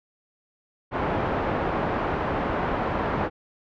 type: low-pass noise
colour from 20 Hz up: white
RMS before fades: -26 dBFS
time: 0.91-3.3 s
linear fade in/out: 50 ms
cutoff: 920 Hz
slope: 12 dB/octave
effects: low-pass 3000 Hz 12 dB/octave